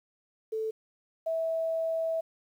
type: tone pair in turn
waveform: sine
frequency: 440 / 652.2 Hz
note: A4 / E5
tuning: 0 / -19 cents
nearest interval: perfect fifth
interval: 681 cents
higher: second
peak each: -29 / -27 dBFS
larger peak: second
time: 0.52-0.71 / 1.26-2.21 s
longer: second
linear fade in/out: 10 ms
effects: 10-bit